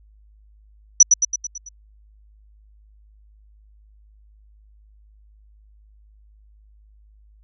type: tone with echo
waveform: sine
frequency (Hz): 5920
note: F#8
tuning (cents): 0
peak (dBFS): -4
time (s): 1-1.03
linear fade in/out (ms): 5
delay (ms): 110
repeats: 6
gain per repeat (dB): -5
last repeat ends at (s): 1.69
effects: added 52 Hz sine -49 dBFS peak until 7.43 s